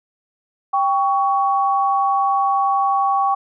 sine tone pair together, 789 / 1120 Hz, G5 / C#6, +11 / +18 cents, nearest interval tritone, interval 607 cents, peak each -17 / -18 dBFS, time 0.73-3.35 s, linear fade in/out 10 ms, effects none

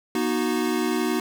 square chord, B major, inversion none, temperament equal with one note detuned, 240.7 / 311.1 / 370 Hz, B3 / D#4 / F#4, -44 / 0 / 0 cents, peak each -27 dBFS, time 0.15-1.2 s, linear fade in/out 2 ms, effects none

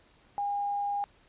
sine tone, 811 Hz, G#5, 41 cents flat, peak -28 dBFS, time 0.38-1.04 s, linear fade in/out 0 ms, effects pink hiss -62 dBFS RMS until 1.28 s + resampled to 8000 Hz

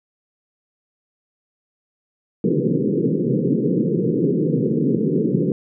pink band-pass noise, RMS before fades -19 dBFS, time 2.44-5.52 s, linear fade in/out 2 ms, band 130 to 490 Hz, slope 96 dB/octave, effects none

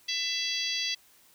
harmonic tone, 667 Hz, E5, 20 cents sharp, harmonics 3 / 4 / 5 / 6 / 7 / 8 / 9, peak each -38 / -37 / -33 / -38 / -33 / -45 / -39 dBFS, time 0.08-0.95 s, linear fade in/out 10 ms, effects white hiss -60 dBFS RMS until 1.34 s

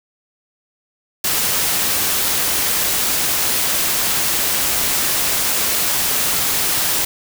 white noise, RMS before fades -18 dBFS, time 1.24-7.05 s, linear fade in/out 5 ms, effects none

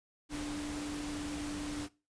sine tone in noise, 294.3 Hz, D4, 4 cents sharp, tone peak -37 dBFS, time 0.29-1.89 s, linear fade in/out 50 ms, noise pink, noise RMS -43 dBFS, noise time 0.29-1.89 s, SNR +3 dB, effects noise-tail reverb RT60 0.3 s tail -21 dB re dry + resampled to 22050 Hz

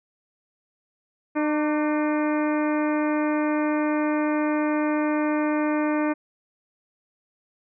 harmonic tone with a mistuned harmonic, 302.4 Hz, D#4, 49 cents flat, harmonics 1 / 2 / 3 / 4 / 5 / 6 / 7 / 8, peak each -22 / -28 / -32 / -34 / -36 / -38 / -39 / -40 dBFS, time 1.35-6.14 s, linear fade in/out 20 ms, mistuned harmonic 4, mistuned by -48 cents, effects none

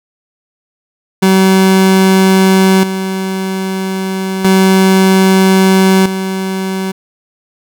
30% pulse tone with tremolo, 190.1 Hz, F#3, 47 cents sharp, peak -3 dBFS, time 1.22-6.92 s, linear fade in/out 10 ms, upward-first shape square, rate 0.31 Hz, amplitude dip 65%, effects none

